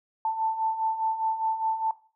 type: beating tone pair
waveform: sine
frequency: 883 / 887.9 Hz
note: A5 / A5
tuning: +6 / +15 cents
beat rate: 4.9 Hz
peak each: -32 / -26 dBFS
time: 0.25-1.91 s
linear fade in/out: 2 ms
effects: noise-tail reverb RT60 0.4 s tail -17 dB re dry